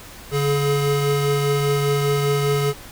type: tone pair together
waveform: square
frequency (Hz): 143.1 / 424.3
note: D3 / G#4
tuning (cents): -45 / +37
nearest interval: octave + perfect fifth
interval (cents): 1882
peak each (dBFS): -21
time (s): 0.31-2.74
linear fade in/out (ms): 50
effects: pink hiss -40 dBFS RMS until 2.91 s